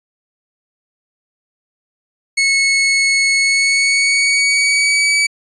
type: tone with pitch glide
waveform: sawtooth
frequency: 2194 to 2287 Hz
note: C#7 to D7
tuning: -18 to -47 cents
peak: -8 dBFS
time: 2.37-5.27 s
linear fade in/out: 10 ms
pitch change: +71 cents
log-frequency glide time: 3.37-5.16 s
effects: resampled to 22050 Hz